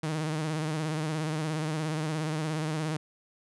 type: tone with vibrato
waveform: sawtooth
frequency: 155.56 Hz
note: D#3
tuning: in tune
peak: -25 dBFS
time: 0.03-2.97 s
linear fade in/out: 5 ms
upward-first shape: sine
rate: 17 Hz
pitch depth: 61 cents each way
effects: resampled to 24000 Hz